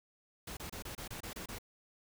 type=noise bursts; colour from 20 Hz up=pink; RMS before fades=-44 dBFS; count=9; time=0.47-1.586 s; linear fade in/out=5 ms; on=100 ms; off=27 ms; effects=none